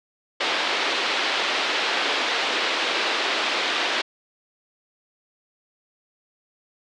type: band-pass noise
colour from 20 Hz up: white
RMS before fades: -24 dBFS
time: 0.4-4.02 s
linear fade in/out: 10 ms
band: 300 to 3900 Hz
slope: 24 dB/octave
effects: resampled to 22050 Hz